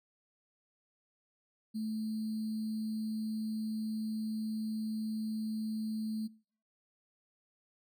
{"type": "tone with sample-and-hold", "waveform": "sine", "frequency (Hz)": 218.3, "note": "A3", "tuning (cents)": -13, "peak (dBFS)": -33, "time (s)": [1.74, 6.28], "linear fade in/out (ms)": 20, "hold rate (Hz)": 4410, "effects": ["noise-tail reverb RT60 0.5 s tail -23 dB re dry", "MP3 96 kbps"]}